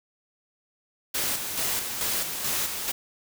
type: noise with tremolo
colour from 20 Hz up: white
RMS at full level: -27 dBFS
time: 1.14-2.92 s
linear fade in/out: 10 ms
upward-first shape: square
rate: 2.3 Hz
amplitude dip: 45%
effects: none